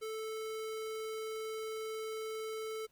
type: tone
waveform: square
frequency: 438.9 Hz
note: A4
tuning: 4 cents flat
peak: -39 dBFS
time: 0.01-2.87 s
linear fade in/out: 20 ms
effects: pink hiss -73 dBFS RMS until 2.91 s